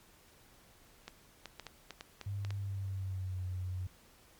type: clicks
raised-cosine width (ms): 0.2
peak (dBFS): -26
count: 9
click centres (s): 1.08 / 1.457 / 1.597 / 1.667 / 1.907 / 2.009 / 2.213 / 2.449 / 2.506
type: tone with pitch glide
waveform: sine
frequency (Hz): 100 to 91.7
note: G2 to F#2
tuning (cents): +35 to -15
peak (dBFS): -35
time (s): 2.26-3.87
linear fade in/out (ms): 5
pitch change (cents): -150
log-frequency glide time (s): 2.55-3.42
effects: pink hiss -62 dBFS RMS until 4.39 s + MP3 96 kbps